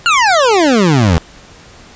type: exponential sweep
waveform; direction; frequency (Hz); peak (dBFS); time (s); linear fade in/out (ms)
25% pulse; down; 1449 to 76.2; -4; 0.06-1.18; 0
effects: pink hiss -39 dBFS RMS until 1.95 s + resampled to 16000 Hz